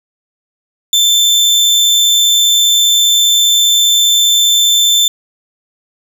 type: tone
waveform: 30% pulse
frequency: 3545 Hz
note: A7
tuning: 12 cents sharp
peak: -5 dBFS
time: 0.93-5.08 s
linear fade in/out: 2 ms
effects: none